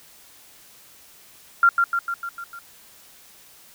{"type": "tone with echo", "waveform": "sine", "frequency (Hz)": 1384, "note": "F6", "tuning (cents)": -16, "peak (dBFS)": -11, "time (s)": [1.63, 1.69], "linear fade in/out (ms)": 2, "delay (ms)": 150, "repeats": 6, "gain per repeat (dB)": -4, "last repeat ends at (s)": 2.59, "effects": ["white hiss -50 dBFS RMS until 3.74 s"]}